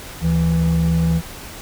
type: tone pair together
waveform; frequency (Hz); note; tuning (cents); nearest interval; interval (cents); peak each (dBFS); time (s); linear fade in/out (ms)
triangle; 74.44 / 164.81; D2 / E3; +24 / 0; octave + major second; 1376; -19 / -13; 0.21-1.22; 50
effects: pink hiss -35 dBFS RMS until 1.61 s